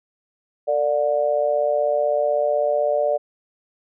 sine tone with amplitude modulation, 587.3 Hz, D5, in tune, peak -13 dBFS, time 0.67-3.18 s, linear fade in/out 20 ms, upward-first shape sine, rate 136 Hz, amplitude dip 90%, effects none

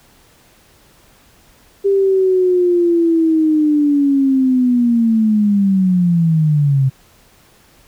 sine linear sweep, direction down, 398.4 to 130.81 Hz, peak -10 dBFS, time 1.84-6.9 s, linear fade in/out 20 ms, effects pink hiss -50 dBFS RMS until 7.87 s

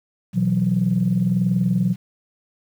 sine chord, B suspended fourth, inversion none, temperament equal, 123.47 / 164.81 / 185 Hz, B2 / E3 / F#3, 0 / 0 / 0 cents, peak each -22 / -22 / -18 dBFS, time 0.33-1.96 s, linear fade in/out 50 ms, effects tanh soft clip ceiling -9 dBFS + 8-bit

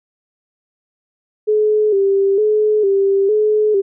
sine tone with vibrato, 409.3 Hz, G#4, 25 cents flat, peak -11 dBFS, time 1.47-3.82 s, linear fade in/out 20 ms, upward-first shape square, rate 1.1 Hz, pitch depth 70 cents each way, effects none

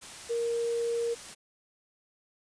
sine tone in noise, 467.5 Hz, A#4, 5 cents sharp, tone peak -27 dBFS, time 0.29-1.15 s, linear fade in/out 20 ms, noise white, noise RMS -44 dBFS, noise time 0.01-1.35 s, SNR +14 dB, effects resampled to 22050 Hz

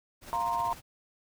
pink noise with tremolo, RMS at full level -44 dBFS, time 0.21-0.82 s, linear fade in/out 50 ms, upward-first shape sine, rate 16 Hz, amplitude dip 50%
sine chord, F suspended fourth, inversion none, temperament equal, 698.5 / 932.3 / 1046.5 Hz, F5 / Bb5 / C6, 0 / 0 / 0 cents, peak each -35 / -29 / -33 dBFS, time 0.33-0.73 s, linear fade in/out 0 ms
effects none

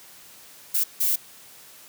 violet noise bursts at uneven times, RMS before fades -22 dBFS, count 2, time 0.74-0.84 / 1-1.16 s, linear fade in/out 10 ms, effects white hiss -48 dBFS RMS until 1.88 s + high-pass 80 Hz 12 dB/octave

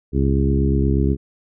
harmonic tone with a mistuned harmonic, 68.2 Hz, C#2, 28 cents flat, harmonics 1 / 2 / 3 / 4 / 5 / 6, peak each -18 / -21 / -23 / -24 / -25 / -26 dBFS, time 0.12-1.17 s, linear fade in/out 50 ms, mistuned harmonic 1, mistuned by +26 cents, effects none

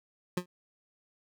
25% pulse tone with exponential decay, 179 Hz, F3, 43 cents sharp, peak -22 dBFS, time 0.37-0.46 s, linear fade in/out 5 ms, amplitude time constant 19 ms, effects none

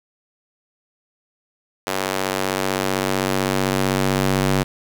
square tone with high-pass filter sweep, 47.85 Hz, G1, 41 cents flat, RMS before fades -21 dBFS, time 1.86-4.64 s, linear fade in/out 20 ms, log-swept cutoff 470 to 130 Hz, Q 0.7, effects 7-bit

